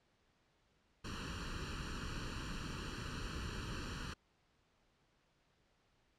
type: noise with comb filter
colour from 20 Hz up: pink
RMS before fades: -43 dBFS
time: 1.04-4.14 s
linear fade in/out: 10 ms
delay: 0.7 ms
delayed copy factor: +0.95
effects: pink hiss -75 dBFS RMS until 6.18 s + low-pass 5000 Hz 12 dB/octave